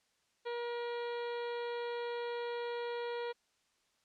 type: harmonic tone with a mistuned harmonic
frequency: 476.2 Hz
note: A#4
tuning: 37 cents sharp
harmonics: 1 / 2 / 3 / 4 / 5 / 6 / 7 / 8 / 9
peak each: -37 / -44 / -50 / -51 / -53 / -60 / -54 / -58 / -58 dBFS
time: 0.45-3.33 s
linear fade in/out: 20 ms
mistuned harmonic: 8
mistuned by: +33 cents
effects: white hiss -75 dBFS RMS until 4.04 s + low-pass 7000 Hz 12 dB/octave